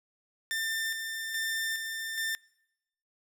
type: tone with tremolo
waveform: sawtooth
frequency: 1793 Hz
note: A6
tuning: 32 cents sharp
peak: -26 dBFS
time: 0.51-2.35 s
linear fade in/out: 0 ms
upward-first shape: square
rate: 1.2 Hz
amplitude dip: 40%
effects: noise-tail reverb RT60 0.9 s tail -26 dB re dry